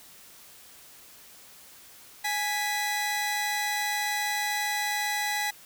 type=tone pair together; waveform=sawtooth; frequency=830.6 / 1975.5 Hz; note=G#5 / B6; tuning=0 / 0 cents; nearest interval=octave + minor third; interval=1500 cents; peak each=-26 dBFS; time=2.24-5.51 s; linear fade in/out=10 ms; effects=white hiss -51 dBFS RMS until 5.65 s